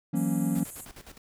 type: chord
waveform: triangle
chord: F# dominant seventh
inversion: third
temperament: equal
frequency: 164.81 / 185 / 233.1 / 277.2 Hz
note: E3 / F#3 / A#3 / C#4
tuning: 0 / 0 / 0 / 0 cents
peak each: -28 dBFS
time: 0.13-0.64 s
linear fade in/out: 10 ms
type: band-pass noise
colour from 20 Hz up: white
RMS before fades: -44 dBFS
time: 0.15-0.86 s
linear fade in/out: 20 ms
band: 6800 to 13000 Hz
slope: 96 dB/octave
type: noise with tremolo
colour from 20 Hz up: pink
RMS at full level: -46 dBFS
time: 0.55-1.18 s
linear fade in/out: 5 ms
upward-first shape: square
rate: 9.7 Hz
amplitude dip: 75%
effects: none